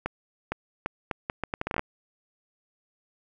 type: accelerating click train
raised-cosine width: 0.5 ms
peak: -13 dBFS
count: 14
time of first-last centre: 0.06-1.794 s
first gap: 460 ms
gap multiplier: 0.74
effects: none